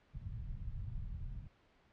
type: low-pass noise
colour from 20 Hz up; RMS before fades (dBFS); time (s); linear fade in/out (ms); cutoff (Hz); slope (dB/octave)
pink; -43; 0.13-1.48; 20; 130; 24
effects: pink hiss -69 dBFS RMS until 1.92 s + low-pass 3000 Hz 12 dB/octave